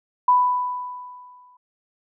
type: tone with exponential decay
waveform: sine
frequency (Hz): 993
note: B5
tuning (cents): +9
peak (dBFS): -11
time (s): 0.28-1.57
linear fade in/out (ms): 5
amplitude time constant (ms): 280
effects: none